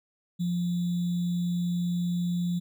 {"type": "tone with sample-and-hold", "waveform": "sine", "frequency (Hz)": 175.3, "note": "F3", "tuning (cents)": 7, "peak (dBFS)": -25, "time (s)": [0.39, 2.6], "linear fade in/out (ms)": 20, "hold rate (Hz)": 3675, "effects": []}